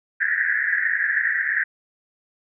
white band-pass noise, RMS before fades -22 dBFS, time 0.2-1.64 s, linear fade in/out 10 ms, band 1600 to 1900 Hz, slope 96 dB/octave, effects none

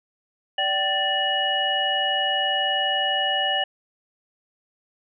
sine tone cluster, 586 / 767 / 1768 / 2908 Hz, D5 / G5 / A6 / F#7, -4 / -38 / +8 / -31 cents, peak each -30 / -26 / -27 / -23 dBFS, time 0.58-3.64 s, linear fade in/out 5 ms, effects none

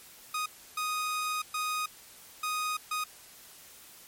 sawtooth tone bursts at uneven times, 1244.5 Hz, D#6, in tune, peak -26 dBFS, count 5, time 0.34-0.46 / 0.77-1.42 / 1.54-1.86 / 2.43-2.77 / 2.91-3.04 s, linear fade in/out 5 ms, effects white hiss -52 dBFS RMS until 4.07 s + MP3 64 kbps

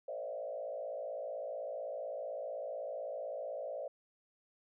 sine tone with frequency modulation, 587.3 Hz, D5, in tune, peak -38 dBFS, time 0.08-3.88 s, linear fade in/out 5 ms, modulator 55.8 Hz, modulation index 1.5, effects none

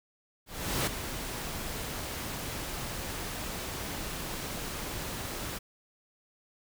pink noise with ADSR envelope, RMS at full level -28 dBFS, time 0.46-5.59 s, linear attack 410 ms, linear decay 6 ms, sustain -9 dB, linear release 16 ms, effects none

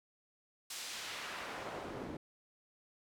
pink noise with band-pass filter sweep, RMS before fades -44 dBFS, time 0.7-2.17 s, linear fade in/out 5 ms, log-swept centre 6500 to 280 Hz, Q 0.74, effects none

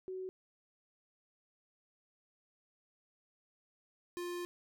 sine / square tone pair in turn, 374 / 351.6 Hz, F#4 / F4, +19 / +12 cents, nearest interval minor second, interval 107 cents, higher first, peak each -39 / -39 dBFS, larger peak neither, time 0.08-0.29 / 4.17-4.45 s, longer second, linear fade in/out 0 ms, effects none

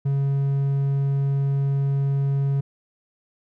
triangle tone, 138.59 Hz, C#3, in tune, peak -17 dBFS, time 0.05-2.61 s, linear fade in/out 10 ms, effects none

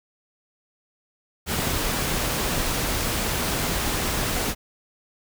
pink noise, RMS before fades -25 dBFS, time 1.46-4.55 s, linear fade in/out 50 ms, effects none

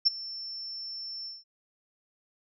sine tone with ADSR envelope, 5380 Hz, E8, 34 cents sharp, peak -16 dBFS, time 0.05-1.44 s, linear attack 19 ms, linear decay 20 ms, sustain -20 dB, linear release 180 ms, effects none

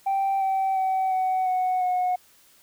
sine tone with pitch steps, 781 / 770.2 / 759.6 / 749.2 / 738.9 / 728.7 Hz, G5 / G5 / F#5 / F#5 / F#5 / F#5, -7 / -31 / +45 / +21 / -3 / -27 cents, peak -19 dBFS, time 0.06-2.16 s, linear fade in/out 10 ms, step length 350 ms, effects tanh soft clip ceiling -19 dBFS + white hiss -57 dBFS RMS until 2.62 s

